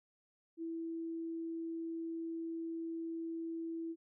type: tone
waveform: sine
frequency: 329.6 Hz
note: E4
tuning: in tune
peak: -38 dBFS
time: 0.57-3.96 s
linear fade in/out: 50 ms
effects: none